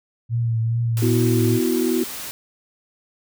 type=tone with vibrato; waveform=sine; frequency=115.3 Hz; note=A#2; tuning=19 cents flat; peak=-18 dBFS; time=0.29-1.6 s; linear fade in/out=50 ms; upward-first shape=triangle; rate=2.4 Hz; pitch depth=44 cents each way
type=noise; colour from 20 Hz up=white; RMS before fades=-32 dBFS; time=0.97-2.31 s; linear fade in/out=0 ms
type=chord; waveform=sine; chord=B suspended fourth; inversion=none; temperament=just; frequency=246.9 / 329.3 / 370.4 Hz; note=B3 / E4 / F#4; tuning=0 / -2 / +2 cents; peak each=-22 dBFS; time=1.02-2.04 s; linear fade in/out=5 ms
effects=none